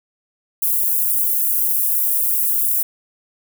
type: high-pass noise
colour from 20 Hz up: white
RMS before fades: -18 dBFS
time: 0.62-2.83 s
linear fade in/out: 5 ms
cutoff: 11000 Hz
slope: 24 dB/octave
effects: none